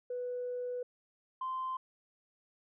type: tone pair in turn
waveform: sine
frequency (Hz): 493.9 / 1039.3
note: B4 / C6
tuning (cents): 0 / -12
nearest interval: octave + minor second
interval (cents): 1288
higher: second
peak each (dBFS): -34 / -33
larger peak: second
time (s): 0.1-0.83 / 1.41-1.77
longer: first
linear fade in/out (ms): 5
effects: tanh soft clip ceiling -30 dBFS